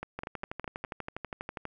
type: two click trains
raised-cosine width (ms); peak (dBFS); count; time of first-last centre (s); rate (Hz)
0.5; -21 / -21; 19 / 5; 0.19-1.653 / 0.03-0.848; 12.3 / 4.89
effects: none